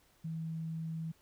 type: tone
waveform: sine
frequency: 161.8 Hz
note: E3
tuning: 32 cents flat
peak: -36 dBFS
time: 0.24-1.12 s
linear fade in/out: 10 ms
effects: pink hiss -68 dBFS RMS until 1.21 s